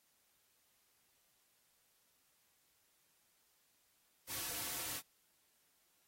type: noise with comb filter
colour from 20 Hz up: white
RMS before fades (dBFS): -42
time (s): 4.27-5.02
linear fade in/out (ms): 50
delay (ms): 4.9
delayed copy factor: -0.6
effects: white hiss -75 dBFS RMS until 6.07 s + AAC 48 kbps